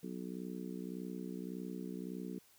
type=harmonic tone; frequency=61.74 Hz; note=B1; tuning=in tune; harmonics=3 / 4 / 5 / 6 / 7; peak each=-44 / -46 / -48 / -50 / -51 dBFS; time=0.03-2.39 s; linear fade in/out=5 ms; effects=white hiss -66 dBFS RMS until 2.58 s